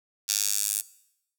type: tone with high-pass filter sweep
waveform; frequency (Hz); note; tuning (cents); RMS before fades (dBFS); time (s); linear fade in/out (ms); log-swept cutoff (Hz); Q
10% pulse; 102.3; G#2; -26; -27; 0.28-0.82; 20; 5500 to 8900; 1.6
effects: noise-tail reverb RT60 0.8 s tail -20 dB re dry